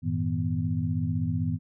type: tone cluster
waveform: sine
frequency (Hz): 95.1 / 110.8 / 160.1 / 246.5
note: F#2 / A2 / D#3 / B3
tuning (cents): +48 / +13 / +50 / -3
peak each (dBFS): -30 / -31 / -29 / -32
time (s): 0.02-1.59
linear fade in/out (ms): 50
effects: none